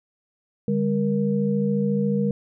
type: tone cluster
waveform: sine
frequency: 147.6 / 201.7 / 471.8 Hz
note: D3 / G3 / A#4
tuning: +9 / +50 / +21 cents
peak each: -27 / -21 / -26 dBFS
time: 0.68-2.31 s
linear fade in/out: 2 ms
effects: none